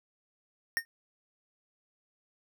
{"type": "tone with exponential decay", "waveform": "square", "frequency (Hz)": 1838, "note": "A#6", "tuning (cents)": -25, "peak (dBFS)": -23, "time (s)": [0.77, 0.85], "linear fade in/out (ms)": 0, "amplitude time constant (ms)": 16, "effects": []}